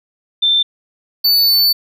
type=tone pair in turn; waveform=sine / square; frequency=3563 / 4499 Hz; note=A7 / C#8; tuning=+21 / +25 cents; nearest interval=major third; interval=404 cents; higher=second; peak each=-10 dBFS; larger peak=neither; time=0.42-0.63 / 1.24-1.73 s; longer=second; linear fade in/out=10 ms; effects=none